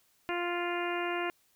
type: harmonic tone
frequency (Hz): 349.2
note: F4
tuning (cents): 0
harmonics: 1 / 2 / 3 / 4 / 5 / 6 / 7 / 8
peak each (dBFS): -34 / -37 / -39 / -40 / -41 / -42 / -42 / -43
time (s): 0.29-1.3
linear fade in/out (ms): 0
effects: white hiss -69 dBFS RMS until 1.55 s